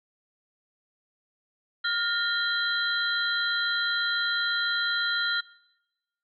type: tone cluster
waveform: sine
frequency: 1410 / 1834 / 3224 / 4016 Hz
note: F6 / A#6 / G7 / B7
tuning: +16 / -29 / +48 / +28 cents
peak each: -27 / -33 / -34 / -30 dBFS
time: 1.84-5.41 s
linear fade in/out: 10 ms
effects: noise-tail reverb RT60 1.0 s tail -22 dB re dry